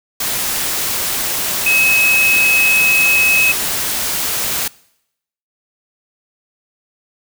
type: tone in noise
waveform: sine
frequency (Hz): 2566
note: E7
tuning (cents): -47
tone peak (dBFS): -11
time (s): 1.66-3.52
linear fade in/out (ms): 5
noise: white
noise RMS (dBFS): -19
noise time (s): 0.2-4.68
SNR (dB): +5
effects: noise-tail reverb RT60 0.8 s tail -23 dB re dry